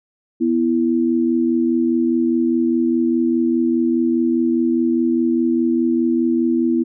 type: tone pair together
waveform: sine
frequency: 246.9 / 331.8 Hz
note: B3 / E4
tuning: 0 / +11 cents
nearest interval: perfect fourth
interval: 511 cents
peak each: -17 dBFS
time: 0.4-6.84 s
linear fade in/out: 20 ms
effects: none